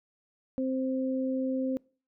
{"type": "tone pair together", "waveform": "sine", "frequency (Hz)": [261.6, 523.2], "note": ["C4", "C5"], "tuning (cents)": [0, 0], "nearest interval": "octave", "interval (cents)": 1200, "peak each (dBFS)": [-28, -33], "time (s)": [0.58, 1.77], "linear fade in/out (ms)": 0, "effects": ["noise-tail reverb RT60 0.4 s tail -25 dB re dry"]}